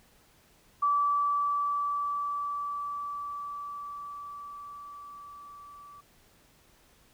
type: tone with level ramp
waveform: sine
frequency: 1156 Hz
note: D6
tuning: 28 cents flat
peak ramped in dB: -22 to -47 dBFS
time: 0.82-6.01 s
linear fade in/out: 10 ms
effects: pink hiss -62 dBFS RMS until 7.13 s